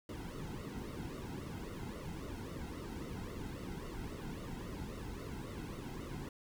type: noise with flanger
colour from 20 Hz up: brown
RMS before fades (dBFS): -44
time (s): 0.09-6.29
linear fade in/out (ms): 2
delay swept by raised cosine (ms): 1.2 to 1.75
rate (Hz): 3.7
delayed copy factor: -0.8
effects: none